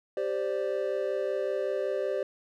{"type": "chord", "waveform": "triangle", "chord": "G suspended fourth", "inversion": "none", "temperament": "just", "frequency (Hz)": [392, 522.7, 588], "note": ["G4", "C5", "D5"], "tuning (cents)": [0, -2, 2], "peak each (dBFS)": -30, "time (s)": [0.17, 2.23], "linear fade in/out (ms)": 2, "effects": []}